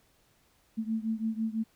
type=beating tone pair; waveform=sine; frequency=220 / 226 Hz; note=A3 / A3; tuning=0 / +47 cents; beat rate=6 Hz; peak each=-31 / -33 dBFS; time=0.77-1.64 s; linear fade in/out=20 ms; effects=pink hiss -67 dBFS RMS until 1.75 s